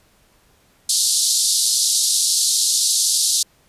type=band-pass noise; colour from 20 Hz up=pink; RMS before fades=-18 dBFS; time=0.89-3.43 s; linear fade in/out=5 ms; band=3900 to 11000 Hz; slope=48 dB/octave; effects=pink hiss -57 dBFS RMS until 3.68 s + resampled to 32000 Hz